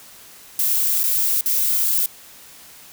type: noise with dropouts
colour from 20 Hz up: violet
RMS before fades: -19 dBFS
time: 0.59-2.06 s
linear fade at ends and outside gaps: 2 ms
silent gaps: 1.033-1.038 / 1.41-1.459 s
effects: white hiss -44 dBFS RMS until 2.92 s